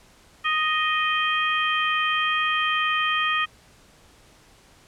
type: harmonic tone with a mistuned harmonic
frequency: 622.3 Hz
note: D#5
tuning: in tune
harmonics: 2 / 3 / 4 / 5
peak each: -24 / -26 / -27 / -28 dBFS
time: 0.44-3.46 s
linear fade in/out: 20 ms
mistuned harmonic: 5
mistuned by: +21 cents
effects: pink hiss -54 dBFS RMS until 4.87 s + low-pass 10000 Hz 12 dB/octave